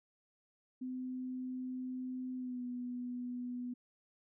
sine tone with pitch glide, 255.2 to 246.5 Hz, C4 to B3, -43 to -3 cents, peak -38 dBFS, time 0.81-3.74 s, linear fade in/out 10 ms, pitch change -60 cents, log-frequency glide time 2.36-2.63 s, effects none

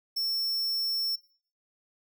square tone, 5400 Hz, E8, 41 cents sharp, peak -28 dBFS, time 0.16-1.16 s, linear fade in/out 10 ms, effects noise-tail reverb RT60 0.5 s tail -22 dB re dry

